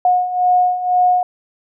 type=beating tone pair; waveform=sine; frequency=723 / 725 Hz; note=F#5 / F#5; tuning=-40 / -35 cents; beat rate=2 Hz; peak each=-18 / -13 dBFS; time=0.05-1.23 s; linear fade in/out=2 ms; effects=none